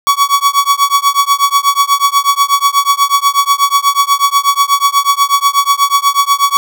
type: tone with tremolo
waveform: 45% pulse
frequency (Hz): 1125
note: C#6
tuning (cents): +25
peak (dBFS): -4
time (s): 0.07-6.57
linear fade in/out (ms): 0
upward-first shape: triangle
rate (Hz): 8.2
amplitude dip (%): 100
effects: none